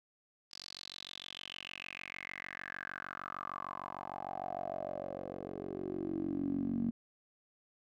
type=tone with band-pass filter sweep; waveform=10% pulse; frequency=46.58 Hz; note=F#1; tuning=12 cents sharp; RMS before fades=-41 dBFS; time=0.51-6.91 s; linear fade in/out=10 ms; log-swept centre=4900 to 230 Hz; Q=6.6; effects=none